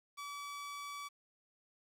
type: tone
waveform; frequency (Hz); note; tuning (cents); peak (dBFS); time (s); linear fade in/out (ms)
sawtooth; 1147; D6; -41; -39; 0.17-1.09; 20
effects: low-pass 11000 Hz 12 dB/octave + 11-bit